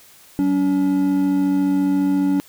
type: tone pair together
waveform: triangle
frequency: 189.68 / 284.2 Hz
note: F#3 / C#4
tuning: +43 / +43 cents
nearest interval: perfect fifth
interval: 700 cents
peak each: -21 / -14 dBFS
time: 0.39-2.4 s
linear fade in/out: 0 ms
effects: white hiss -48 dBFS RMS until 2.48 s